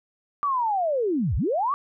sine linear two-way sweep, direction down then up, 1180 to 49 to 1180 Hz, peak -21 dBFS, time 0.43-1.74 s, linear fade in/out 0 ms, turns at 1.36 s, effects none

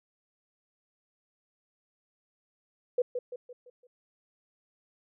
sine tone with echo, 493.9 Hz, B4, in tune, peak -22 dBFS, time 2.98-3.02 s, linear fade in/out 5 ms, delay 170 ms, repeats 5, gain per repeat -7 dB, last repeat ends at 3.87 s, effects none

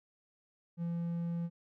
triangle tone, 170 Hz, F3, 46 cents flat, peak -31 dBFS, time 0.77-1.5 s, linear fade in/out 50 ms, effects none

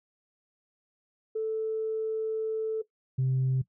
sine tone pair in turn, 440 / 130.81 Hz, A4 / C3, 0 / 0 cents, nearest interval octave + major sixth, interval 2100 cents, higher first, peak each -26 / -22 dBFS, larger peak second, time 1.35-2.82 / 3.18-3.62 s, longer first, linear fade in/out 10 ms, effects noise-tail reverb RT60 0.1 s tail -17 dB re dry + tanh soft clip ceiling -21 dBFS

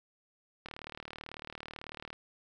click train, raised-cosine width 0.3 ms, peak -26 dBFS, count 57, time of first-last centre 0.66-2.13 s, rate 38.1 Hz, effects none

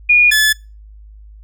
sine / sawtooth tone pair in turn, 2440 / 1725.3 Hz, D#7 / A6, -34 / -34 cents, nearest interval tritone, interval 600 cents, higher first, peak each -6 / -6 dBFS, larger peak neither, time 0.09-0.31 / 0.31-0.53 s, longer neither, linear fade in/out 10 ms, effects noise-tail reverb RT60 0.3 s tail -25 dB re dry + added 52 Hz sine -36 dBFS peak until 1.43 s

